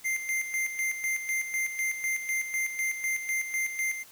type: tone with tremolo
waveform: square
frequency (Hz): 2093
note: C7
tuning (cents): 0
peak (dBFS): -27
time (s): 0.04-4.04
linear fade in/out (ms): 20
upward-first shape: square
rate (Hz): 4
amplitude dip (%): 60
effects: white hiss -53 dBFS RMS until 4.11 s